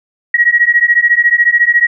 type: beating tone pair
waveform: sine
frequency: 1898 / 1912 Hz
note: A#6 / A#6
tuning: +31 / +43 cents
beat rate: 14 Hz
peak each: -10 dBFS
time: 0.34-1.87 s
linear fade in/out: 5 ms
effects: none